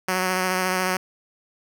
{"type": "tone with vibrato", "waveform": "5% pulse", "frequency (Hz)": 185, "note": "F#3", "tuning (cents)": 0, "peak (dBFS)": -10, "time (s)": [0.08, 0.97], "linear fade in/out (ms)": 5, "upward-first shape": "sine", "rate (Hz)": 14, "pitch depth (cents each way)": 18, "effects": []}